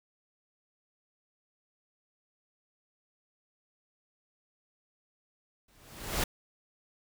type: noise with exponential growth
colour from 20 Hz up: pink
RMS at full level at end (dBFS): -27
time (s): 5.68-6.24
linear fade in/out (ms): 5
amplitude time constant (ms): 120
effects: none